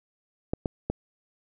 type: clicks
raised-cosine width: 2 ms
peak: -13 dBFS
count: 3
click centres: 0.535 / 0.658 / 0.9 s
effects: none